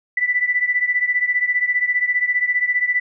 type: beating tone pair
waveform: sine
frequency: 1975.5 / 1990.5 Hz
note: B6 / B6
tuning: 0 / +13 cents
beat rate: 15 Hz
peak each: -18 / -21 dBFS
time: 0.17-3 s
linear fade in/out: 5 ms
effects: none